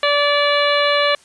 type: harmonic tone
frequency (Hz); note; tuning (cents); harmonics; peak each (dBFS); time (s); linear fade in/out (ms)
579; D5; -25; 1 / 2 / 3 / 4 / 5 / 6 / 7; -17 / -20 / -22 / -23 / -24 / -25 / -25; 0.03-1.15; 2
effects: white hiss -50 dBFS RMS until 1.24 s + resampled to 22050 Hz